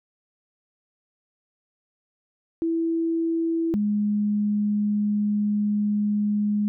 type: tone pair in turn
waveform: sine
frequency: 330 / 207.9 Hz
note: E4 / G#3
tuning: +2 / +2 cents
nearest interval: minor sixth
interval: 800 cents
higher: first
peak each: -21 / -20 dBFS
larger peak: second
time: 2.62-3.74 / 3.74-6.68 s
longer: second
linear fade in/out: 0 ms
effects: none